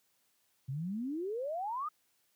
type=exponential sweep; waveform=sine; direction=up; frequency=126.2 to 1277 Hz; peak=-34 dBFS; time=0.68-1.89 s; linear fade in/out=10 ms; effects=white hiss -74 dBFS RMS until 2.35 s + high-pass 80 Hz 12 dB/octave